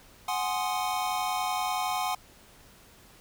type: chord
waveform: square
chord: Ab dominant seventh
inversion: third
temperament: equal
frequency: 740 / 830.6 / 1046.5 / 1244.5 Hz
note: Gb5 / Ab5 / C6 / Eb6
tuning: 0 / 0 / 0 / 0 cents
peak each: -32 / -34 / -34 / -38 dBFS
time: 0.28-2.15 s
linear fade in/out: 5 ms
effects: pink hiss -55 dBFS RMS until 3.2 s

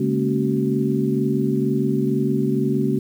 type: tone cluster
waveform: sine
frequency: 141.4 / 210 / 232.1 / 276.5 / 376.7 Hz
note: C#3 / G#3 / A#3 / C#4 / F#4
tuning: +35 / +19 / -7 / -4 / +31 cents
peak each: -24 dBFS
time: 0-2.99 s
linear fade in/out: 5 ms
effects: 8-bit

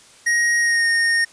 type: tone with pitch glide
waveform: square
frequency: 1881 to 1845.5 Hz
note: A#6 to A#6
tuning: +15 to -18 cents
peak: -16 dBFS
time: 0.26-1.25 s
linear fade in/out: 10 ms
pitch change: -33 cents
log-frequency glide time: 0.59-0.87 s
effects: white hiss -48 dBFS RMS until 1.32 s + resampled to 22050 Hz

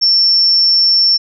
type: tone with amplitude modulation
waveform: sine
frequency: 5420 Hz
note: E8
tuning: 47 cents sharp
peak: -6 dBFS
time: 0.01-1.18 s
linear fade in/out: 20 ms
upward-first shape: sine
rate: 179 Hz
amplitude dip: 35%
effects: none

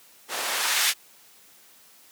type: noise with band-pass filter sweep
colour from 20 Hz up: blue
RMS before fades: -25 dBFS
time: 0.28-0.94 s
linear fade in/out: 50 ms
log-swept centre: 490 to 2300 Hz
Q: 0.82
effects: white hiss -54 dBFS RMS until 2.11 s + high-pass 150 Hz 12 dB/octave

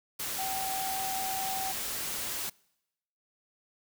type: tone in noise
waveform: sine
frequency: 767 Hz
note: G5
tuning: 38 cents flat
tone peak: -33 dBFS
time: 0.38-1.72 s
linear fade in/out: 10 ms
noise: white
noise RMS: -35 dBFS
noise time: 0.19-2.5 s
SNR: -1 dB
effects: noise-tail reverb RT60 0.9 s tail -26 dB re dry

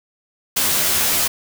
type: noise with comb filter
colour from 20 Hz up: white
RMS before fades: -18 dBFS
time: 0.56-1.28 s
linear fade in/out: 10 ms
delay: 13 ms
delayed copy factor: +0.85
effects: none

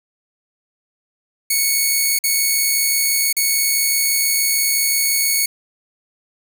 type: tone with dropouts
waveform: 5% pulse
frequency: 2217 Hz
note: C#7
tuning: in tune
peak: -5 dBFS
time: 1.5-5.46 s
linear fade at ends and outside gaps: 5 ms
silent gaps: 2.189-2.238 / 3.328-3.366 s
effects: none

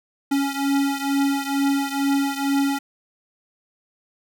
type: beating tone pair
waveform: square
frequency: 277.2 / 279.4 Hz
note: C#4 / C#4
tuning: 0 / +14 cents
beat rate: 2.2 Hz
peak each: -22 / -25 dBFS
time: 0.31-2.79 s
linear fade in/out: 10 ms
effects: none

